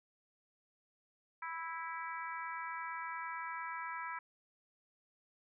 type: harmonic tone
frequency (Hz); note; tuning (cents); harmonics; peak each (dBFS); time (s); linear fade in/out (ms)
328.7; E4; -5; 3 / 4 / 5 / 6 / 7; -43 / -45 / -47 / -49 / -50; 1.42-4.19; 5
effects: none